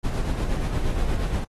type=noise with tremolo; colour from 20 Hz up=brown; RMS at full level=-22 dBFS; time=0.03-1.45 s; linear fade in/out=20 ms; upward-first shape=sine; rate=8.5 Hz; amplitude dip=45%; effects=AAC 32 kbps